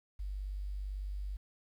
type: tone with quantisation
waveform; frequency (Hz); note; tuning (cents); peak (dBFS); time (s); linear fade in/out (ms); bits
sine; 49; G1; 0; -36; 0.19-1.37; 10; 11
effects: none